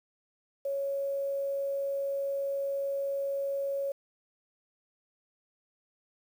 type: tone with quantisation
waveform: sine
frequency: 554.4 Hz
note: C#5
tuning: in tune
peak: -29 dBFS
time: 0.65-3.92 s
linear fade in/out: 5 ms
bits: 9
effects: none